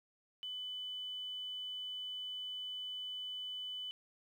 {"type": "tone with quantisation", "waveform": "sine", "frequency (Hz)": 3000, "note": "F#7", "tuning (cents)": 23, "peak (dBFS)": -40, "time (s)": [0.43, 3.91], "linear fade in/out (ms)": 0, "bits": 11, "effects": []}